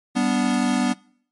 square chord, G major, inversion none, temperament equal with one note detuned, 196 / 246.9 / 291.3 Hz, G3 / B3 / D4, 0 / 0 / -14 cents, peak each -26 / -21 / -26 dBFS, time 0.15-0.94 s, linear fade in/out 20 ms, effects noise-tail reverb RT60 0.6 s tail -24 dB re dry + MP3 48 kbps

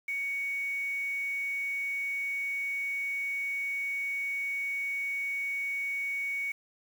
sine tone with quantisation, 2235 Hz, C#7, 14 cents sharp, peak -30 dBFS, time 0.08-6.52 s, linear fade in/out 5 ms, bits 8, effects none

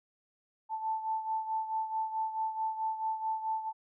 sine beating tone pair, 880 / 884.6 Hz, A5 / A5, 0 / +9 cents, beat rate 4.6 Hz, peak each -32 / -38 dBFS, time 0.69-3.73 s, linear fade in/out 50 ms, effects none

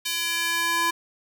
square tone with high-pass filter sweep, 337.4 Hz, E4, 40 cents sharp, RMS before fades -25 dBFS, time 0.05-0.91 s, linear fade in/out 10 ms, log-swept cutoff 3100 to 1000 Hz, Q 1.3, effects none

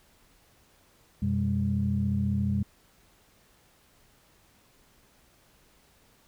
sine tone cluster, 90.7 / 125.1 / 201.7 Hz, F#2 / B2 / G3, -34 / +23 / +50 cents, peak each -28 / -30 / -27 dBFS, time 1.22-2.63 s, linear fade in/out 5 ms, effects tanh soft clip ceiling -15 dBFS + pink hiss -62 dBFS RMS until 6.27 s

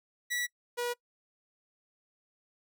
sawtooth tone pair in turn, 1947 / 483.2 Hz, B6 / B4, -25 / -38 cents, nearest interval 2 octaves, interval 2413 cents, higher first, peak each -27 / -27 dBFS, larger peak neither, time 0.3-0.47 / 0.77-0.94 s, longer neither, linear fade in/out 20 ms, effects noise-tail reverb RT60 0.1 s tail -23 dB re dry

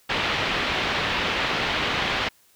white low-pass noise, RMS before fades -25 dBFS, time 0.09-2.29 s, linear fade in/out 10 ms, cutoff 3400 Hz, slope 24 dB/octave, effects white hiss -59 dBFS RMS until 2.55 s

